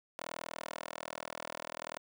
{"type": "tone with high-pass filter", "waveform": "10% pulse", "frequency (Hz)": 40.5, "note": "E1", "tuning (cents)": -30, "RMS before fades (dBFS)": -44, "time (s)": [0.19, 1.98], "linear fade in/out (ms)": 0, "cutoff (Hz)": 650, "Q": 1.2, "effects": []}